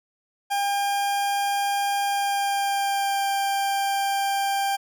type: tone with pitch glide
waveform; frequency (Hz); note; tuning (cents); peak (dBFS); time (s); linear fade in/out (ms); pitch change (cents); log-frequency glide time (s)
40% pulse; 803 to 791.5; G5 to G5; +41 to +17; -21; 0.5-4.77; 20; -24; 2.03-3.27
effects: none